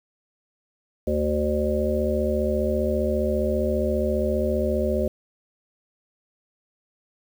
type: harmonic tone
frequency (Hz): 74.9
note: D2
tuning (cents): +35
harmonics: 1 / 3 / 5 / 7 / 8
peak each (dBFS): -27 / -27 / -27 / -27 / -27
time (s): 1.07-5.08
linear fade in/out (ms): 5
effects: 8-bit